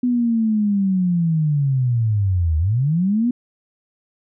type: linear two-way sweep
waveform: sine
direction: down then up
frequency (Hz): 250 to 75.8 to 250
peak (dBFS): -15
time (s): 0.03-3.31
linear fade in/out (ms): 5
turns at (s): 2.58
effects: none